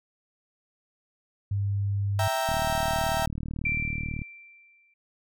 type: tone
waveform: sine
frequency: 100 Hz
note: G2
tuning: 35 cents sharp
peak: -24 dBFS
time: 1.51-2.28 s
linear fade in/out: 5 ms
type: chord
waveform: 35% pulse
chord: E diminished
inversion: none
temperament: equal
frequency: 659.3 / 784 / 932.3 Hz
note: E5 / G5 / Bb5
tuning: 0 / 0 / 0 cents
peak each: -27 / -28 / -30 dBFS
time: 2.19-3.26 s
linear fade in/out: 2 ms
type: click train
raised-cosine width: 5 ms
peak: -21 dBFS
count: 67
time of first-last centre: 2.49-4.218 s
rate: 38.2 Hz
type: tone with exponential decay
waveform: sine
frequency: 2350 Hz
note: D7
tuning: 1 cent sharp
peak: -23 dBFS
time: 3.65-4.94 s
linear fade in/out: 5 ms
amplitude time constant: 280 ms
effects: none